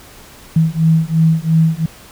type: beating tone pair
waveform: sine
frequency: 160 / 162.9 Hz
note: D#3 / E3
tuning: +49 / -20 cents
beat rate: 2.9 Hz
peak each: -13 dBFS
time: 0.56-1.86 s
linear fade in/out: 5 ms
effects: pink hiss -40 dBFS RMS until 2.11 s